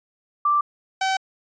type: tone pair in turn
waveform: sine / sawtooth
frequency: 1174.7 / 765.3 Hz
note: D6 / G5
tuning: 0 / -42 cents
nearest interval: perfect fifth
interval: 742 cents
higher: first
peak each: -16 dBFS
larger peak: neither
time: 0.45-0.61 / 1.01-1.17 s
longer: neither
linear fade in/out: 5 ms
effects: resampled to 16000 Hz